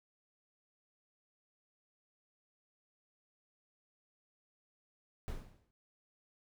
brown noise with exponential decay, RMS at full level -38 dBFS, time 5.28-5.71 s, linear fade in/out 0 ms, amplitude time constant 92 ms, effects none

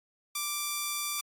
5% pulse tone, 1174.7 Hz, D6, in tune, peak -19 dBFS, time 0.35-1.21 s, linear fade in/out 5 ms, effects AAC 64 kbps

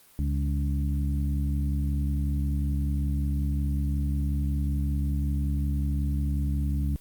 harmonic tone with a mistuned harmonic, 71.2 Hz, C#2, 47 cents sharp, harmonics 1 / 2 / 3 / 4, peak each -25 / -31 / -35 / -37 dBFS, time 0.19-6.96 s, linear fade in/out 0 ms, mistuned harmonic 3, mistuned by -48 cents, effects white hiss -56 dBFS RMS until 7 s + Opus 32 kbps

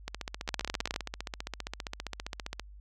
two click trains, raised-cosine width 0.2 ms, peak -18 / -13 dBFS, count 39 / 10, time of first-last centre 0.08-2.597 / 0.49-0.961 s, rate 15.1 / 19.1 Hz, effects added 50 Hz sine -47 dBFS peak until 2.8 s

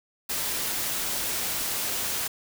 white noise, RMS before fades -29 dBFS, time 0.29-2.28 s, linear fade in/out 10 ms, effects none

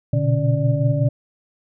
sine tone cluster, 120.2 / 125.6 / 144.8 / 280.4 / 586 Hz, B2 / B2 / D3 / C#4 / D5, -46 / +30 / -24 / +20 / -4 cents, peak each -20 / -22 / -20 / -28 / -25 dBFS, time 0.13-1.09 s, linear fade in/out 5 ms, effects none

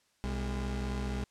35% pulse tone pair together, 63.7 / 203.3 Hz, C2 / G#3, -46 / -37 cents, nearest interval octave + minor sixth, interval 2009 cents, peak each -32 / -36 dBFS, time 0.24-1.24 s, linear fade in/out 0 ms, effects white hiss -71 dBFS RMS until 1.3 s + low-pass 8000 Hz 12 dB/octave

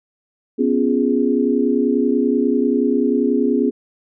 sine chord, C# dominant seventh, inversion third, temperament equal, 246.9 / 277.2 / 349.2 / 415.3 Hz, B3 / C#4 / E#4 / G#4, 0 / 0 / 0 / 0 cents, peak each -18 / -19 / -23 / -20 dBFS, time 0.58-3.71 s, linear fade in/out 20 ms, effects none

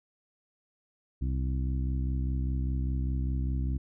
harmonic tone, 65 Hz, C2, 11 cents flat, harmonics 1 / 2 / 3 / 4 / 5, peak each -28 / -34 / -42 / -40 / -46 dBFS, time 1.21-3.78 s, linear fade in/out 10 ms, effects none

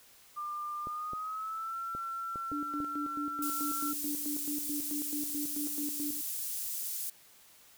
sine tone with pitch glide, 1197 to 1351.4 Hz, D6 to E6, +33 to +43 cents, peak -35 dBFS, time 0.36-3.93 s, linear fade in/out 20 ms, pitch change +210 cents, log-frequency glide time 0.81-1.78 s
clicks, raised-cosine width 2 ms, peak -31 dBFS, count 6, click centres 0.871 / 1.134 / 1.95 / 2.358 / 2.517 / 2.803 s
sine tone with tremolo, 293.7 Hz, D4, in tune, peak -34 dBFS, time 2.52-6.21 s, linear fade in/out 2 ms, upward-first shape square, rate 4.6 Hz, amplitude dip 75%
pink high-pass noise, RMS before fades -37 dBFS, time 3.42-7.1 s, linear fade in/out 5 ms, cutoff 10000 Hz, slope 12 dB/octave
effects white hiss -59 dBFS RMS until 7.77 s

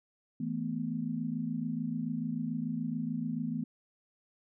sine chord, E suspended fourth, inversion none, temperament equal with one note detuned, 162.36 / 220 / 246.9 Hz, E3 / A3 / B3, -26 / 0 / 0 cents, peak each -37 / -36 / -35 dBFS, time 0.4-3.64 s, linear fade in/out 5 ms, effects none

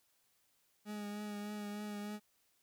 40% pulse tone with vibrato, 207.7 Hz, G#3, in tune, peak -40 dBFS, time 0.85-2.2 s, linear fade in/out 50 ms, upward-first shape triangle, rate 3.3 Hz, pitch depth 25 cents each way, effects white hiss -75 dBFS RMS until 2.62 s

